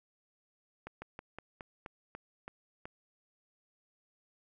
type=slowing click train; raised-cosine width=0.5 ms; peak=-28 dBFS; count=9; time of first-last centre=0.87-2.855 s; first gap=150 ms; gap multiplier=1.14; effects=none